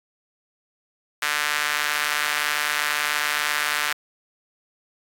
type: tone with high-pass filter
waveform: sawtooth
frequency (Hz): 148.5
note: D3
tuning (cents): +20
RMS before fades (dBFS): -24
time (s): 1.22-3.93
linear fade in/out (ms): 5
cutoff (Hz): 1600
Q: 1.7
effects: AAC 64 kbps